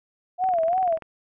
sine tone with vibrato, 698.5 Hz, F5, in tune, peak -19 dBFS, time 0.38-0.99 s, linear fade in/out 50 ms, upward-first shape sine, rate 3 Hz, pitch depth 140 cents each way
click train, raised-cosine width 0.5 ms, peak -25 dBFS, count 13, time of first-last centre 0.44-1.023 s, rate 20.6 Hz
effects none

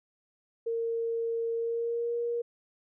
sine tone with pitch glide, 460 to 472.4 Hz, A#4 to A#4, -23 to +23 cents, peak -28 dBFS, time 0.66-2.42 s, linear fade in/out 10 ms, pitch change +46 cents, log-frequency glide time 1.54-2.16 s, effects none

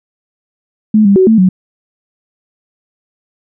sine tone with pitch steps, 215.1 / 199.1 / 375.3 / 222.6 / 185.5 Hz, A3 / G3 / F#4 / A3 / F#3, -39 / +27 / +25 / +20 / +5 cents, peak -4 dBFS, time 0.94-1.49 s, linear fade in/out 5 ms, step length 110 ms, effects none

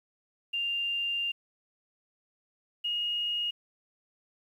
sine tone pair in turn, 2794 / 2868 Hz, F7 / F7, 0 / +45 cents, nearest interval unison, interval 45 cents, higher second, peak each -28 dBFS, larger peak neither, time 0.53-1.32 / 2.84-3.51 s, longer first, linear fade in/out 10 ms, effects 10-bit

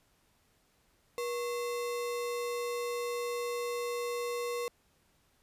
sine tone with sample-and-hold, 480.6 Hz, B4, 47 cents flat, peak -32 dBFS, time 1.18-4.68 s, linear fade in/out 0 ms, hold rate 1575 Hz, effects pink hiss -70 dBFS RMS until 5.42 s + resampled to 32000 Hz

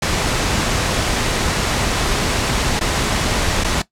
pink noise with dropouts, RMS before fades -18 dBFS, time 0.02-3.82 s, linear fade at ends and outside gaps 5 ms, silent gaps 2.794-2.809 / 3.638-3.644 s, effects noise-tail reverb RT60 0.1 s tail -17 dB re dry + low-pass 8000 Hz 12 dB/octave

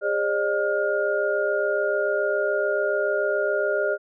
sine tone cluster, 408.4 / 537 / 604 / 1420 Hz, G#4 / C5 / D5 / F6, -29 / +45 / +48 / +28 cents, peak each -26 / -29 / -24 / -27 dBFS, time 0.01-3.98 s, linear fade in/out 50 ms, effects none

